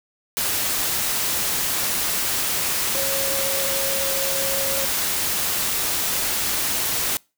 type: tone in noise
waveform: sine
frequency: 545 Hz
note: C#5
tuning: 29 cents flat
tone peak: -27 dBFS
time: 2.95-4.85 s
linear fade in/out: 0 ms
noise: white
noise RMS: -23 dBFS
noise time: 0.37-7.17 s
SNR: -7 dB
effects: noise-tail reverb RT60 0.3 s tail -26 dB re dry

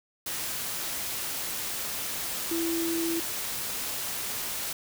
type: tone in noise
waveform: sine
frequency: 332.7 Hz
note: E4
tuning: 16 cents sharp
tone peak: -27 dBFS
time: 2.51-3.2 s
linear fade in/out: 5 ms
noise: white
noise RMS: -33 dBFS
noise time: 0.26-4.73 s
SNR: +3 dB
effects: none

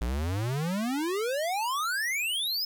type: exponential sweep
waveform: square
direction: up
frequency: 54.5 to 5240 Hz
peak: -28 dBFS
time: 0.01-2.65 s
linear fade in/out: 5 ms
effects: 10-bit

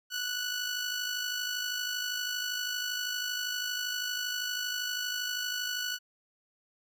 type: tone with amplitude modulation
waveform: 15% pulse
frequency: 1478 Hz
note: F#6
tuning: 2 cents flat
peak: -23 dBFS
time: 0.1-5.99 s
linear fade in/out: 50 ms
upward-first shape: sine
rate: 52.6 Hz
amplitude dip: 45%
effects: none

